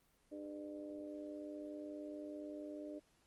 harmonic tone, 100 Hz, G2, 35 cents sharp, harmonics 3 / 4 / 5 / 6, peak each -47 / -54 / -58 / -50 dBFS, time 0.31-3 s, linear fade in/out 20 ms, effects pink hiss -74 dBFS RMS until 3.26 s + Opus 24 kbps

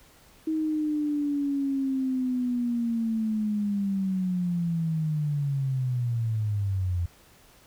sine linear sweep, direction down, 317.7 to 85.2 Hz, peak -24 dBFS, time 0.47-7.06 s, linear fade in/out 5 ms, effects pink hiss -56 dBFS RMS until 7.66 s

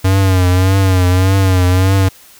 square tone with vibrato, 93.5 Hz, F#2, 19 cents sharp, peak -9 dBFS, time 0.04-2.09 s, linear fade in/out 10 ms, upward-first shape triangle, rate 1.7 Hz, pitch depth 78 cents each way, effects white hiss -42 dBFS RMS until 2.39 s

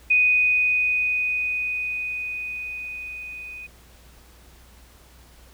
sine tone with level ramp, 2489 Hz, D#7, in tune, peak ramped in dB -14 to -35 dBFS, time 0.1-3.67 s, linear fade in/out 10 ms, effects added 60 Hz sine -50 dBFS peak until 5.53 s + pink hiss -53 dBFS RMS until 5.53 s

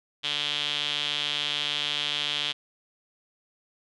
sawtooth tone with band-pass filter, 146.83 Hz, D3, in tune, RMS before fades -29 dBFS, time 0.23-2.53 s, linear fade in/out 20 ms, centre 3300 Hz, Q 5.9, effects resampled to 24000 Hz

